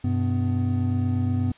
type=tone cluster; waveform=triangle; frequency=97.5 / 125.8 / 250 Hz; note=G2 / B2 / B3; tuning=-9 / +32 / +21 cents; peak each=-21 / -27 / -24 dBFS; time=0.04-1.52 s; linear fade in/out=5 ms; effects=white hiss -54 dBFS RMS until 1.57 s + resampled to 8000 Hz